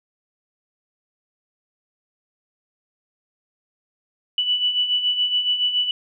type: beating tone pair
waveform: sine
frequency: 2960 / 2967.1 Hz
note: F#7 / F#7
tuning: 0 / +4 cents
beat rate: 7.1 Hz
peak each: -26 / -19 dBFS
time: 4.38-5.91 s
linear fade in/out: 2 ms
effects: none